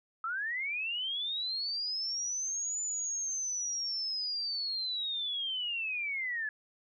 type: linear two-way sweep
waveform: sine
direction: up then down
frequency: 1279 to 7040 to 1691 Hz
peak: -32 dBFS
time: 0.24-6.49 s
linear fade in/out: 2 ms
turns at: 2.81 s
effects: none